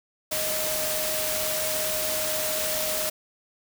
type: tone in noise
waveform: sine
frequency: 622.3 Hz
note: D#5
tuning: in tune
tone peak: -31 dBFS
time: 0.31-3.1 s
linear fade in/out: 10 ms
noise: white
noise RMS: -28 dBFS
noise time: 0.31-3.1 s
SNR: -6 dB
effects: none